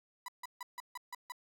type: tone bursts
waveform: 35% pulse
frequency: 987.8 Hz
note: B5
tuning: in tune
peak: -39 dBFS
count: 7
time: 0.26-1.321 s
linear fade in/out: 2 ms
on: 23 ms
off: 150 ms
effects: none